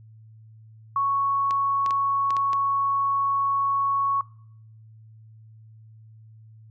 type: tone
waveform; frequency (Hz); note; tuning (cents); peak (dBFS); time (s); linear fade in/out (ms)
sine; 1108.7; C#6; 0; -20; 0.96-4.21; 2
type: clicks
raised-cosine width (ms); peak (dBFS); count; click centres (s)
0.2; -18; 6; 1.509 / 1.862 / 1.908 / 2.306 / 2.367 / 2.532
effects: noise-tail reverb RT60 0.7 s tail -24 dB re dry + added 110 Hz sine -46 dBFS peak until 6.7 s